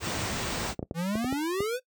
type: band-stop noise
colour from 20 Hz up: pink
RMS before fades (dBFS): -31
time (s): 0-0.75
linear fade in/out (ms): 50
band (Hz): 9200 to 15000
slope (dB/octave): 96
type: clicks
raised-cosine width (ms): 2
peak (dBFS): -18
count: 7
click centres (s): 0.793 / 0.828 / 0.911 / 1.155 / 1.245 / 1.326 / 1.605
type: exponential sweep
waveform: square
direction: up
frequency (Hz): 160 to 523.3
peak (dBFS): -28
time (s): 0.94-1.8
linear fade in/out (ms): 50
effects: noise-tail reverb RT60 0.1 s tail -19 dB re dry + high-pass 60 Hz 12 dB/octave

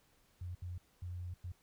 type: tone bursts at uneven times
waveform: sine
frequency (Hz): 88.9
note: F2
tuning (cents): +31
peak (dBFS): -40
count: 4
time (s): 0.41-0.55 / 0.62-0.78 / 1.02-1.34 / 1.44-1.52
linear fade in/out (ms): 5
effects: pink hiss -71 dBFS RMS until 1.62 s

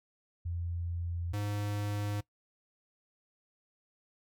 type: tone pair in turn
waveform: sine / square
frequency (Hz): 85.8 / 103.1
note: F2 / G#2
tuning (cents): -30 / -12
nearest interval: minor third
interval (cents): 318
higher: second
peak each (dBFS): -33 / -33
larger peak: neither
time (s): 0.45-1.33 / 1.33-2.21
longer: neither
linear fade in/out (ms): 10
effects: noise-tail reverb RT60 0.1 s tail -20 dB re dry

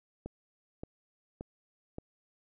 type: click train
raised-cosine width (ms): 2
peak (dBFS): -26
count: 4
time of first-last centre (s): 0.26-1.984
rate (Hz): 1.74
effects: none

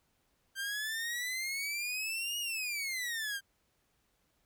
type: exponential two-way sweep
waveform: sawtooth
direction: up then down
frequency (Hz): 1568 to 2900 to 1568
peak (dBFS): -31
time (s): 0.55-3.41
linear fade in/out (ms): 50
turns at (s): 2.39
effects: pink hiss -75 dBFS RMS until 4.45 s

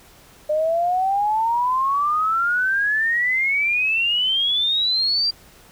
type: exponential sweep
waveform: sine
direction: up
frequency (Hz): 600 to 4771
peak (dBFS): -17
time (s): 0.49-5.31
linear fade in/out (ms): 10
effects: pink hiss -49 dBFS RMS until 5.71 s

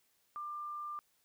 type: tone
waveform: sine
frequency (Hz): 1192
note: D6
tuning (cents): +25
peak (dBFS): -39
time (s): 0.36-0.99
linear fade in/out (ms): 0
effects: white hiss -74 dBFS RMS until 1.24 s

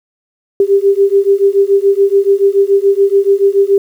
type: beating tone pair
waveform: sine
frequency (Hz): 392.9 / 399.9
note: G4 / G4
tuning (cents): +4 / +35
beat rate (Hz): 7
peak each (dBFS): -10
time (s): 0.6-3.78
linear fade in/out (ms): 2
effects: 7-bit

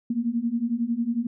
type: beating tone pair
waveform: sine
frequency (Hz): 228 / 239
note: A#3 / A#3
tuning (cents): -38 / +43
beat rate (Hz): 11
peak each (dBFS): -27 / -25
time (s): 0.1-1.27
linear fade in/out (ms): 5
effects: none

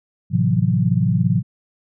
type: chord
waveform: sine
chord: F# half-diminished seventh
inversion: first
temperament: equal with one note detuned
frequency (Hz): 110 / 130.81 / 164.81 / 182.45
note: A2 / C3 / E3 / F#3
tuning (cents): 0 / 0 / 0 / -24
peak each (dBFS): -20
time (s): 0.3-1.43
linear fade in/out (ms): 50
effects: none

